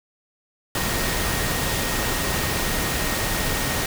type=tone in noise; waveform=sine; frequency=1864.7 Hz; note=A#6; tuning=in tune; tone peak=-33 dBFS; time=0.75-3.86 s; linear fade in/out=2 ms; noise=pink; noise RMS=-24 dBFS; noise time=0.75-3.86 s; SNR=-12 dB; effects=none